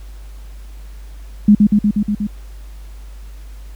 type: tone with echo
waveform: sine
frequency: 207.7 Hz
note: G#3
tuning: in tune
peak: -4 dBFS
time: 1.48-1.55 s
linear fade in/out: 5 ms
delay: 120 ms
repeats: 6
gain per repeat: -2 dB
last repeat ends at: 2.27 s
effects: added 50 Hz sine -31 dBFS peak until 3.75 s + pink hiss -49 dBFS RMS until 3.75 s